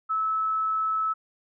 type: tone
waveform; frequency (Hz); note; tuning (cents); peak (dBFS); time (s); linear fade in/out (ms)
sine; 1302; E6; -22; -23; 0.09-1.14; 20
effects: none